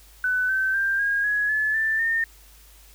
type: tone with pitch steps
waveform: sine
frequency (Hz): 1500 / 1542.2 / 1585.5 / 1630.1 / 1675.9 / 1723 / 1771.5 / 1821.3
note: F#6 / G6 / G6 / G#6 / G#6 / A6 / A6 / A#6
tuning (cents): +23 / -29 / +19 / -33 / +15 / -37 / +11 / -41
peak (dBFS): -20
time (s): 0.24-2.24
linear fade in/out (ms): 2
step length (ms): 250
effects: added 51 Hz sine -50 dBFS peak until 2.94 s + white hiss -53 dBFS RMS until 2.94 s